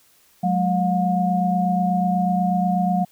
sine tone cluster, 183.4 / 211.6 / 717 Hz, F#3 / G#3 / F5, -15 / +33 / +45 cents, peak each -20 / -26 / -21 dBFS, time 0.43-3.05 s, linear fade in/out 10 ms, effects white hiss -57 dBFS RMS until 3.11 s

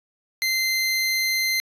25% pulse tone, 2075 Hz, C7, 15 cents flat, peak -17 dBFS, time 0.42-1.6 s, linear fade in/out 0 ms, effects resampled to 32000 Hz

